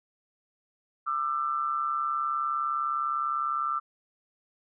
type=tone pair together; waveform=sine; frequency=1195 / 1334.8 Hz; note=D6 / E6; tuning=+30 / +21 cents; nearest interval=major second; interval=191 cents; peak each=-29 / -29 dBFS; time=1.06-3.8 s; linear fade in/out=20 ms; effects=none